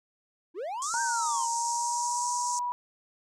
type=linear two-way sweep; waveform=triangle; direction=up then down; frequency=298.8 to 1595 to 958 Hz; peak=-30 dBFS; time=0.54-1.48 s; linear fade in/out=50 ms; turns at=1.01 s
type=band-pass noise; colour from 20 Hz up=white; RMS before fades=-35 dBFS; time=0.82-2.59 s; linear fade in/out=0 ms; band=5600 to 8000 Hz; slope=48 dB/octave
type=tone with pitch glide; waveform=sine; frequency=932.3 to 974.7 Hz; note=A#5 to B5; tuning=0 to -23 cents; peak=-28 dBFS; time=0.94-2.72 s; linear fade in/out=0 ms; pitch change=+77 cents; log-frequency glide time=1.51-2.29 s
effects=none